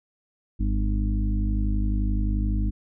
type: harmonic tone with a mistuned harmonic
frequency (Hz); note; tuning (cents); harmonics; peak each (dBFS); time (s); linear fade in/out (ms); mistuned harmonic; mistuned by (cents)
51.1; G#1; -27; 1 / 2 / 4 / 5 / 6; -22 / -30 / -31 / -37 / -35; 0.59-2.71; 20; 1; -24
effects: none